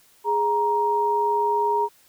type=tone pair together; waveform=sine; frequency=416 / 938.5 Hz; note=G#4 / A#5; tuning=+3 / +11 cents; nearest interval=octave + major second; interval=1408 cents; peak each=-24 / -20 dBFS; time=0.24-1.89 s; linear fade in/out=50 ms; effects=white hiss -57 dBFS RMS until 2.08 s